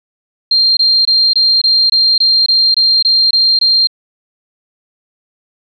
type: tone bursts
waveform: sine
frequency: 4186 Hz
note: C8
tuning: in tune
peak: -7 dBFS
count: 12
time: 0.51-3.872 s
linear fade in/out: 5 ms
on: 260 ms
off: 22 ms
effects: none